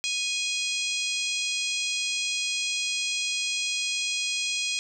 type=harmonic tone with a mistuned harmonic; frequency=830.6 Hz; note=G#5; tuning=in tune; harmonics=3 / 4 / 5 / 6 / 7 / 8 / 9 / 10; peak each=-30 / -32 / -34 / -36 / -37 / -38 / -39 / -40 dBFS; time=0.04-4.79 s; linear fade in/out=0 ms; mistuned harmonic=4; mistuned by=-20 cents; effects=10-bit

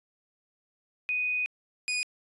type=tone pair in turn; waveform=sine / sawtooth; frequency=2489 / 2472 Hz; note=D#7 / D#7; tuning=0 / -12 cents; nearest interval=unison; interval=12 cents; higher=first; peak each=-26 / -24 dBFS; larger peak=second; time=1.09-1.46 / 1.88-2.03 s; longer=first; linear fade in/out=0 ms; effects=resampled to 24000 Hz

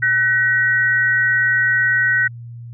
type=tone pair together; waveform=sine; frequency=1508 / 1900 Hz; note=F#6 / A#6; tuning=+32 / +33 cents; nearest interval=major third; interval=401 cents; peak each=-16 dBFS; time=0.02-2.28 s; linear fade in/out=10 ms; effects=added 118 Hz sine -31 dBFS peak until 2.73 s

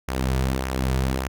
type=tone with flanger; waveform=sawtooth; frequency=65.3 Hz; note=C2; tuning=3 cents flat; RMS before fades=-24 dBFS; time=0.08-1.28 s; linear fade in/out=5 ms; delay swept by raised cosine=0.23 to 3.83 ms; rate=1.7 Hz; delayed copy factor=-0.5; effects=none

